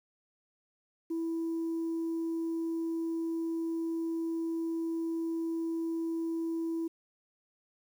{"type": "tone", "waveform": "sine", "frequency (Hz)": 329.6, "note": "E4", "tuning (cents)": 0, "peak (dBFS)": -29, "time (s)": [1.1, 6.88], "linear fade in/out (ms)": 10, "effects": ["tanh soft clip ceiling -28 dBFS", "10-bit"]}